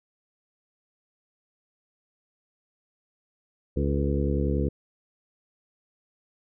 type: harmonic tone with a mistuned harmonic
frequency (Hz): 70.5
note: C#2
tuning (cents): +30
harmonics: 1 / 2 / 3 / 4 / 5 / 6 / 7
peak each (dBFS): -26 / -29 / -31 / -32 / -33 / -34 / -34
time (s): 3.76-4.69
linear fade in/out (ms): 10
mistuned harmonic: 6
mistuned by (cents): +44
effects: none